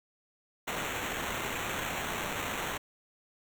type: noise with sample-and-hold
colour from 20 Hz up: white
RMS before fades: -35 dBFS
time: 0.67-2.78 s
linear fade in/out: 10 ms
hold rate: 4900 Hz
effects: none